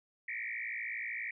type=tone with frequency modulation; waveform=sine; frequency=2093 Hz; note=C7; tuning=in tune; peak=-36 dBFS; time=0.28-1.31 s; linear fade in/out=5 ms; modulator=56.4 Hz; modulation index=4.7; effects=none